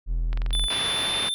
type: tone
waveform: triangle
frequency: 41.2 Hz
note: E1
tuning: in tune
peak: -20 dBFS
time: 0.06-0.69 s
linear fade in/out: 50 ms
type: click train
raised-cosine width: 0.3 ms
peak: -20 dBFS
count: 17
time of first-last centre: 0.33-1.038 s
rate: 22.6 Hz
type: tone with pitch glide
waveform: square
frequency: 3499 to 3558 Hz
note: A7 to A7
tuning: -10 to +19 cents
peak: -25 dBFS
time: 0.53-1.34 s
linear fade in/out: 0 ms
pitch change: +29 cents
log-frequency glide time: 0.75-1.21 s
type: low-pass noise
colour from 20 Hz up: white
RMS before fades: -31 dBFS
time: 0.7-1.29 s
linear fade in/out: 2 ms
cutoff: 3700 Hz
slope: 24 dB/octave
effects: none